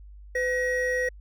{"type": "tone pair together", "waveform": "triangle", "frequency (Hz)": [504, 1900.8], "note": ["B4", "A#6"], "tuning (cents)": [35, 33], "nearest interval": "octave + major seventh", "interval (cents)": 2298, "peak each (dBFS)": [-24, -25], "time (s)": [0.35, 1.09], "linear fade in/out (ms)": 5, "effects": ["added 50 Hz sine -43 dBFS peak until 1.2 s"]}